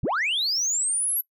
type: linear sweep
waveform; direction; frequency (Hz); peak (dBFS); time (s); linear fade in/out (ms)
sine; up; 51.5 to 11760; -20; 0.03-1.21; 5
effects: noise-tail reverb RT60 0.1 s tail -24 dB re dry + tanh soft clip ceiling -20 dBFS